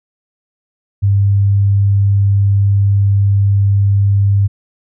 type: tone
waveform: sine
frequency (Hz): 99.8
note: G2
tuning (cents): +32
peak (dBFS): -8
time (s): 1.02-4.48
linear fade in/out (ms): 20
effects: none